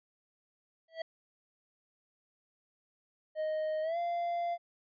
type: tone with exponential growth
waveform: square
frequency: 652 Hz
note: E5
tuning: 19 cents flat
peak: -32 dBFS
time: 0.88-1.02 s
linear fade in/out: 5 ms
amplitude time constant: 29 ms
type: tone with pitch glide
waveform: triangle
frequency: 622.3 to 690.5 Hz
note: D#5 to F5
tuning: 0 to -20 cents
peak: -29 dBFS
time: 3.35-4.58 s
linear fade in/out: 50 ms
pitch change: +180 cents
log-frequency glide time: 3.82-3.98 s
effects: resampled to 11025 Hz